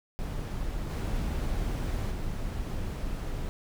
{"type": "noise with level steps", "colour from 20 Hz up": "brown", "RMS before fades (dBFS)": [-33, -30, -33], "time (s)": [0.19, 3.49], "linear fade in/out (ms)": 0, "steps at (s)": [0.89, 2.1], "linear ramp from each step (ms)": 20, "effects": []}